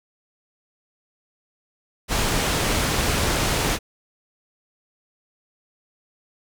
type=low-pass noise; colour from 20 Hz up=pink; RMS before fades=-22 dBFS; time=2.08-3.79 s; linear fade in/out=50 ms; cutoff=10000 Hz; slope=12 dB/octave; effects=none